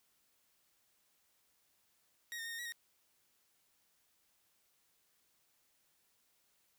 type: tone with pitch steps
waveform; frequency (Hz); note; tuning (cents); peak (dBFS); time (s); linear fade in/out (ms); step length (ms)
sawtooth; 1884 / 1827 / 1851 / 1840 / 1922 / 1861; A#6 / A#6 / A#6 / A#6 / B6 / A#6; +18 / -35 / -13 / -23 / -48 / -3; -38; 2.32-2.722; 0; 67
effects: white hiss -75 dBFS RMS until 6.78 s